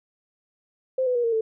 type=tone with pitch steps; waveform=sine; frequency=520 / 499.7 / 480.2 / 461.4 / 443.4 Hz; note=C5 / B4 / B4 / A#4 / A4; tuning=-11 / +20 / -49 / -18 / +13 cents; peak=-20 dBFS; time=0.98-1.41 s; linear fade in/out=5 ms; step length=86 ms; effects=none